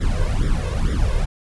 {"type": "noise with flanger", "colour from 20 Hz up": "brown", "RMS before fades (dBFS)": -19, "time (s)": [0, 1.26], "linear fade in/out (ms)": 20, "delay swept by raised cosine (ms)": [0.55, 1.95], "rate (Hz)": 2.2, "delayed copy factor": 0.95, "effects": ["resampled to 24000 Hz"]}